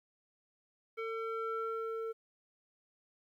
square tone with low-pass filter sweep, 450 Hz, A4, 39 cents sharp, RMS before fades -38 dBFS, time 0.97-2.13 s, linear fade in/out 20 ms, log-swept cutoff 2000 to 960 Hz, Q 3.4, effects 12-bit

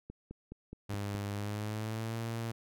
click train, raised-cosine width 3 ms, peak -31 dBFS, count 6, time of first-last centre 0.1-1.15 s, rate 4.76 Hz
sawtooth tone with pitch glide, 101.5 to 114.59 Hz, G#2 to A#2, -39 to -29 cents, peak -31 dBFS, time 0.89-2.52 s, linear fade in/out 10 ms, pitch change +210 cents, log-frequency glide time 1.33-2.2 s
effects none

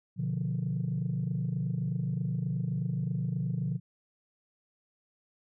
sine chord, B diminished, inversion none, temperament equal, 123.47 / 146.83 / 174.61 Hz, B2 / D3 / F3, 0 / 0 / 0 cents, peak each -32 dBFS, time 0.16-3.8 s, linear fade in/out 50 ms, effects tanh soft clip ceiling -23 dBFS

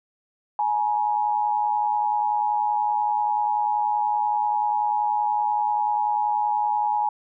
sine tone pair together, 842 / 952.4 Hz, G#5 / A#5, +24 / +37 cents, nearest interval major second, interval 213 cents, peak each -21 / -26 dBFS, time 0.59-7.09 s, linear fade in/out 2 ms, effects none

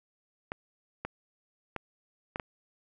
clicks, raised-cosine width 0.5 ms, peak -19 dBFS, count 5, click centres 0.519 / 1.05 / 1.763 / 2.359 / 2.398 s, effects none

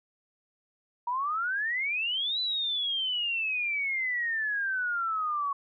sine exponential two-way sweep, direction up then down, 942 to 4018 to 1109 Hz, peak -27 dBFS, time 1.07-5.53 s, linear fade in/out 5 ms, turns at 2.4 s, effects none

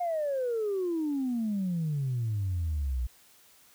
sine exponential sweep, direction down, 720 to 58.27 Hz, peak -26 dBFS, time 0-3.07 s, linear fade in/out 10 ms, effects tanh soft clip ceiling -24 dBFS + white hiss -59 dBFS RMS until 3.74 s

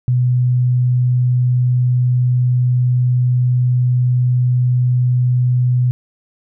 sine tone, 124.6 Hz, B2, 16 cents sharp, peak -11 dBFS, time 0.08-5.91 s, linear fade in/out 0 ms, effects none

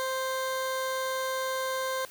20% pulse tone, 523.3 Hz, C5, in tune, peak -24 dBFS, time 0-2.05 s, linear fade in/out 0 ms, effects white hiss -50 dBFS RMS until 2.1 s

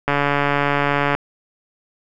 click train, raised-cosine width 0.5 ms, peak -3 dBFS, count 154, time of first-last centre 0.08-1.15 s, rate 143 Hz, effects none

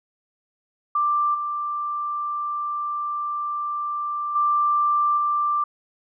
sine tone with level steps, 1180 Hz, D6, 8 cents sharp, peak -18 / -24 / -17 / -19 dBFS, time 0.95-5.64 s, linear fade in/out 5 ms, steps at 1.34 / 4.35 / 5.17 s, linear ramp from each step 10 ms, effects none

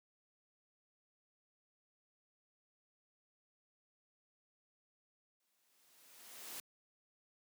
white noise with exponential growth, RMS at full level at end -45 dBFS, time 5.4-6.6 s, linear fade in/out 2 ms, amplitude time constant 260 ms, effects high-pass 200 Hz 12 dB/octave

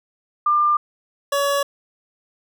sine / 25% pulse tone pair in turn, 1196 / 564.4 Hz, D6 / C#5, +31 / +31 cents, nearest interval octave + minor second, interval 1300 cents, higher first, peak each -14 dBFS, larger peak neither, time 0.46-0.77 / 1.32-1.63 s, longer neither, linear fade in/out 5 ms, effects none

